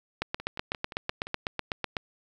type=two click trains; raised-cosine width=0.3 ms; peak=-12 / -23 dBFS; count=15 / 6; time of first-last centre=0.22-1.968 / 0.4-1.27 s; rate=8.01 / 5.75 Hz; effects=9-bit